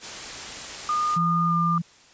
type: noise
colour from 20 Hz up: white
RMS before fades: -35 dBFS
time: 0-1.19 s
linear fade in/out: 50 ms
type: tone with pitch glide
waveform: sine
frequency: 1218 to 1200.5 Hz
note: D#6 to D6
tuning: -37 to +38 cents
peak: -21 dBFS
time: 0.89-1.78 s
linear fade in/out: 2 ms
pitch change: -25 cents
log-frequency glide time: 1.47-1.54 s
type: tone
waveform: sine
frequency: 168.7 Hz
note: E3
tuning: 40 cents sharp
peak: -23 dBFS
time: 1.16-1.82 s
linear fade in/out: 10 ms
effects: white hiss -53 dBFS RMS until 2.13 s + resampled to 16000 Hz